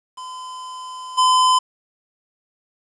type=tone with level steps; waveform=square; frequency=1019 Hz; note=C6; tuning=46 cents flat; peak=-32 / -13 dBFS; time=0.17-1.59 s; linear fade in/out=10 ms; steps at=1.17 s; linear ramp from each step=20 ms; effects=resampled to 22050 Hz + 8-bit